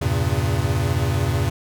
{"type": "chord", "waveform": "square", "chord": "E diminished seventh", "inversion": "none", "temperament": "equal with one note detuned", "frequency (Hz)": [82.41, 98, 116.54, 135.43], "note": ["E2", "G2", "Bb2", "Db3"], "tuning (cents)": [0, 0, 0, -40], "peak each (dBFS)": -25, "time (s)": [0.01, 1.5], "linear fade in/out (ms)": 10, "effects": []}